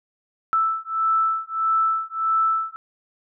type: beating tone pair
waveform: sine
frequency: 1318.5 / 1320.1 Hz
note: E6 / E6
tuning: 0 / +2 cents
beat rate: 1.6 Hz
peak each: -22 dBFS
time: 0.53-2.76 s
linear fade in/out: 0 ms
effects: none